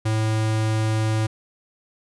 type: tone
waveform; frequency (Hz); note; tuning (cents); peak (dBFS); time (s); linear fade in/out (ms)
square; 109.6; A2; -6; -20; 0.05-1.27; 10
effects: resampled to 24000 Hz